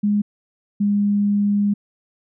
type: tone pair in turn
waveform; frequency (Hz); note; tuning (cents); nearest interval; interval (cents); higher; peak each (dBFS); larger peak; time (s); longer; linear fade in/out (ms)
sine; 206.5 / 204; G#3 / G#3; -10 / -31; unison; 21; first; -15; neither; 0.03-0.22 / 0.8-1.74; second; 10
effects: none